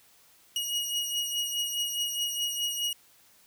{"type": "beating tone pair", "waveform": "sawtooth", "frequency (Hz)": [2889, 2893.8], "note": ["F#7", "F#7"], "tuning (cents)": [-42, -39], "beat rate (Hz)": 4.8, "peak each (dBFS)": [-27, -31], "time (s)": [0.56, 2.93], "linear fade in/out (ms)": 2, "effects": ["white hiss -60 dBFS RMS until 3.46 s"]}